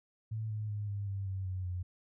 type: tone with pitch steps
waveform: sine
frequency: 110 / 106.93 / 103.95 / 101.05 / 98.23 / 95.48 / 92.82 / 90.23 Hz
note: A2 / A2 / G#2 / G#2 / G2 / G2 / F#2 / F#2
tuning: 0 / -49 / +2 / -47 / +4 / -45 / +6 / -43 cents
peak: -34 dBFS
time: 0.31-1.83 s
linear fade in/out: 10 ms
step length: 190 ms
effects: none